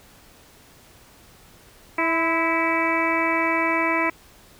harmonic tone with a mistuned harmonic, 327.4 Hz, E4, 12 cents flat, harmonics 1 / 2 / 3 / 4 / 5 / 6 / 7 / 8, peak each -26 / -28 / -25 / -30 / -35 / -27 / -25 / -35 dBFS, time 1.98-4.1 s, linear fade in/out 5 ms, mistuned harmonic 3, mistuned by +36 cents, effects pink hiss -51 dBFS RMS until 4.59 s

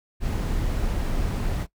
brown noise, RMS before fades -25 dBFS, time 0.2-1.67 s, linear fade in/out 50 ms, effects noise-tail reverb RT60 0.1 s tail -19 dB re dry

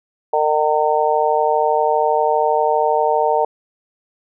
harmonic tone, 152.5 Hz, D#3, 34 cents flat, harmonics 3 / 4 / 5 / 6, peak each -19 / -19 / -19 / -19 dBFS, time 0.33-3.45 s, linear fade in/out 5 ms, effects none

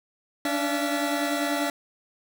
30% pulse tone cluster, 288 / 298.2 / 681 / 862 / 1960 Hz, D4 / D4 / F5 / A5 / B6, -34 / +27 / -44 / -36 / -14 cents, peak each -25 / -31 / -27 / -33 / -31 dBFS, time 0.45-1.7 s, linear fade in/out 2 ms, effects none

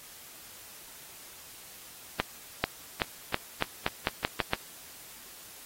accelerating click train, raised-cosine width 0.3 ms, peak -9 dBFS, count 10, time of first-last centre 2.2-4.534 s, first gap 440 ms, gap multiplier 0.86, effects white hiss -49 dBFS RMS until 5.65 s + AAC 48 kbps

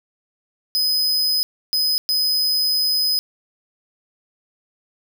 45% pulse tone bursts at uneven times, 5030 Hz, D#8, 18 cents sharp, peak -17 dBFS, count 3, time 0.75-1.43 / 1.73-1.98 / 2.09-3.19 s, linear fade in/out 0 ms, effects 8-bit

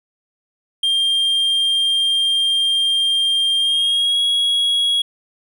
triangle tone with pitch glide, 3196 to 3320 Hz, G7 to G#7, +33 to -1 cents, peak -13 dBFS, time 0.83-5.02 s, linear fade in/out 5 ms, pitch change +66 cents, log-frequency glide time 3.59-4.2 s, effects none

